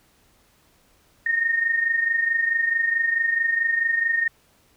sine tone pair together, 1839 / 1863.6 Hz, A#6 / A#6, -24 / -1 cents, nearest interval unison, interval 23 cents, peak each -20 / -26 dBFS, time 1.26-4.28 s, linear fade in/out 5 ms, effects pink hiss -60 dBFS RMS until 4.76 s

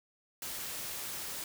white noise, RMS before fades -40 dBFS, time 0.42-1.44 s, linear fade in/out 2 ms, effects none

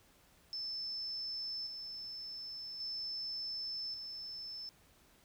sine tone with tremolo, 5274 Hz, E8, in tune, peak -38 dBFS, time 0.53-4.69 s, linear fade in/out 0 ms, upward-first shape square, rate 0.44 Hz, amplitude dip 40%, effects pink hiss -66 dBFS RMS until 5.24 s

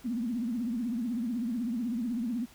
sine tone with vibrato, 235.8 Hz, A#3, 20 cents sharp, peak -29 dBFS, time 0.04-2.46 s, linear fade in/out 20 ms, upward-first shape triangle, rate 16 Hz, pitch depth 180 cents each way, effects pink hiss -56 dBFS RMS until 2.54 s

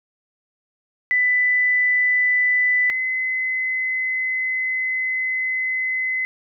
sine tone pair in turn, 1993 / 2036 Hz, B6 / C7, +15 / -48 cents, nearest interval unison, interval 37 cents, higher second, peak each -15 / -20 dBFS, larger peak first, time 1.11-2.9 / 2.9-6.25 s, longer second, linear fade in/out 0 ms, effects none

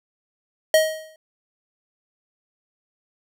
square tone with exponential decay, 630 Hz, D#5, 21 cents sharp, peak -11 dBFS, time 0.74-1.16 s, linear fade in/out 2 ms, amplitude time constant 90 ms, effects none

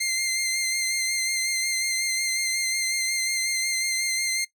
15% pulse tone with vibrato, 2093 Hz, C7, in tune, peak -17 dBFS, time 0-4.45 s, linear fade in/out 10 ms, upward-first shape sine, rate 5.5 Hz, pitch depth 23 cents each way, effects noise-tail reverb RT60 0.1 s tail -18 dB re dry

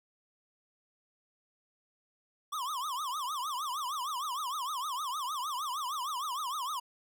square tone with vibrato, 1108.7 Hz, C#6, in tune, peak -34 dBFS, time 2.52-6.8 s, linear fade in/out 10 ms, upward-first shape triangle, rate 6.5 Hz, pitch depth 270 cents each way, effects none

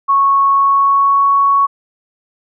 sine tone with pitch glide, 1104 to 1113.6 Hz, C#6 to C#6, -7 to +8 cents, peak -8 dBFS, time 0.08-1.67 s, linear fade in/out 20 ms, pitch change +15 cents, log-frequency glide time 0.49-1.28 s, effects none

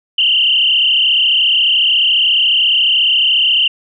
sine tone with frequency modulation, 2945 Hz, F#7, 9 cents flat, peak -9 dBFS, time 0.18-3.68 s, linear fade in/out 5 ms, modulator 34.2 Hz, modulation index 5, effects none

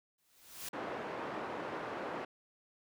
white noise with exponential growth, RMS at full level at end -40 dBFS, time 0.18-0.69 s, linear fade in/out 5 ms, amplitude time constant 110 ms
pink band-pass noise, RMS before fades -41 dBFS, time 0.73-2.25 s, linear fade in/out 5 ms, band 330 to 1400 Hz, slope 12 dB/octave
effects none

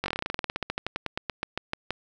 slowing click train, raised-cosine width 0.3 ms, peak -12 dBFS, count 27, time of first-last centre 0.04-1.906 s, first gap 20 ms, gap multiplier 1.09, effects none

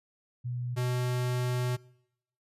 sine / square tone pair in turn, 122.8 / 124.44 Hz, B2 / B2, -9 / +14 cents, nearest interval unison, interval 23 cents, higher second, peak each -31 / -28 dBFS, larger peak second, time 0.44-0.76 / 0.76-1.77 s, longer second, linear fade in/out 20 ms, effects noise-tail reverb RT60 0.8 s tail -24 dB re dry + resampled to 32000 Hz

